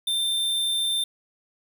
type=tone; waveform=square; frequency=3583 Hz; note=A7; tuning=31 cents sharp; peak=-23 dBFS; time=0.07-1.04 s; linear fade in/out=5 ms; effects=none